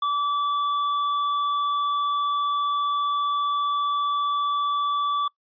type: tone with tanh clipping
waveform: triangle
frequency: 1155 Hz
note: D6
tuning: 29 cents flat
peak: -23 dBFS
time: 0.02-5.28 s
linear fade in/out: 5 ms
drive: 14 dB
effects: noise-tail reverb RT60 0.1 s tail -24 dB re dry + resampled to 11025 Hz